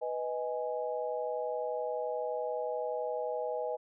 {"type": "chord", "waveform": "sine", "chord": "G# minor", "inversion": "first", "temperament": "equal with one note detuned", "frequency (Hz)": [493.9, 625.5, 830.6], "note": ["B4", "D#5", "G#5"], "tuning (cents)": [0, 9, 0], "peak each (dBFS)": [-35, -36, -39], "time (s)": [0.01, 3.77], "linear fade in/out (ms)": 20, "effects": []}